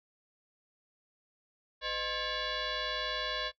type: tone with frequency modulation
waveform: sine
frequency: 1174.7 Hz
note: D6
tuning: in tune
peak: -32 dBFS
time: 1.81-3.52 s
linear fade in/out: 50 ms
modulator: 560 Hz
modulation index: 5.5
effects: noise-tail reverb RT60 0.1 s tail -20 dB re dry + AAC 64 kbps